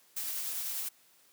blue noise with tremolo, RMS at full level -35 dBFS, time 0.16-0.89 s, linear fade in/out 10 ms, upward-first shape triangle, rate 10 Hz, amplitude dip 25%, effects white hiss -64 dBFS RMS until 1.32 s + high-pass 150 Hz 12 dB/octave

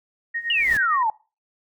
sine tone with tremolo, 1864.7 Hz, A#6, in tune, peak -23 dBFS, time 0.34-1.03 s, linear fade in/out 10 ms, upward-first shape sine, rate 8.8 Hz, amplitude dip 80%
pink noise with exponential growth, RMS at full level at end -32 dBFS, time 0.36-0.77 s, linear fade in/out 0 ms, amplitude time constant 87 ms
sine exponential sweep, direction down, 2960 to 840 Hz, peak -18 dBFS, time 0.5-1.1 s, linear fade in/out 2 ms
effects noise-tail reverb RT60 0.3 s tail -21 dB re dry

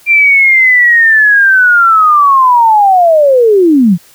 sine linear sweep, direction down, 2380 to 159.6 Hz, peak -3 dBFS, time 0.06-3.98 s, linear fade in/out 50 ms, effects white hiss -42 dBFS RMS until 4.14 s

